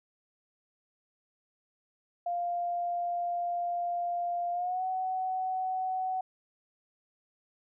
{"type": "tone with pitch glide", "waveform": "sine", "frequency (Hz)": [698.5, 748.6], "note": ["F5", "F#5"], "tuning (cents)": [0, 20], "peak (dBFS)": -29, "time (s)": [2.26, 6.21], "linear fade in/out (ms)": 5, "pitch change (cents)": 120, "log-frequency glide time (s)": [4.52, 4.84], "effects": []}